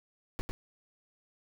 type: noise with echo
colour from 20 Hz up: brown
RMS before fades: -33 dBFS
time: 0.39-0.41 s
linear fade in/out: 0 ms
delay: 100 ms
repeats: 1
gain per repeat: -3 dB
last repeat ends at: 0.51 s
effects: none